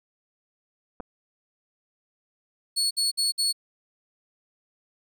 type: clicks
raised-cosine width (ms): 1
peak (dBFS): -23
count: 2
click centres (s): 1.001 / 1.005
type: tone bursts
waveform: 30% pulse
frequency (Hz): 4389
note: C#8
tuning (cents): -18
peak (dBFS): -19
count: 4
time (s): 2.76-3.528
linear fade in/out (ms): 20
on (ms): 150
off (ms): 56
effects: none